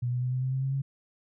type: tone with pitch steps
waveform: sine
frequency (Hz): 122.1 / 124.09 / 126.11 / 128.17 / 130.26 / 132.38 / 134.54 / 136.74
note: B2 / B2 / B2 / C3 / C3 / C3 / C3 / C#3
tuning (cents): -19 / +9 / +37 / -35 / -7 / +21 / +49 / -23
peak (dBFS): -26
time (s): 0.02-0.82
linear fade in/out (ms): 10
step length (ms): 100
effects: none